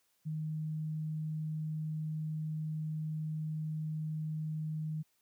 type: tone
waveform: sine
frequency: 155.56 Hz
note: D#3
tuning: in tune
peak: -34 dBFS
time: 0.25-5.03 s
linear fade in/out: 20 ms
effects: white hiss -75 dBFS RMS until 5.21 s + high-pass 60 Hz 12 dB/octave